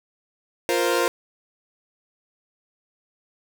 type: chord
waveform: sawtooth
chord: F suspended fourth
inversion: none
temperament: equal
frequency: 349.2 / 466.2 / 523.3 Hz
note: F4 / Bb4 / C5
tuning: 0 / 0 / 0 cents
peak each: -20 dBFS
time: 0.69-1.08 s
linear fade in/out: 0 ms
effects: none